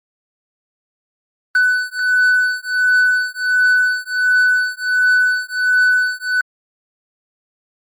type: beating tone pair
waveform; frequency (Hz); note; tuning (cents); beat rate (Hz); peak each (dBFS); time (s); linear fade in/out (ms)
triangle; 1496 / 1497.4; F#6 / F#6; +19 / +20; 1.4; -14; 1.55-6.41; 2
effects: Opus 24 kbps